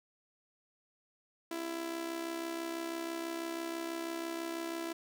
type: tone with amplitude modulation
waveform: sawtooth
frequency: 333.6 Hz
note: E4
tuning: 21 cents sharp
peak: -30 dBFS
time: 1.51-4.93 s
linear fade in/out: 5 ms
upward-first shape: sine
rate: 66.1 Hz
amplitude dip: 60%
effects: none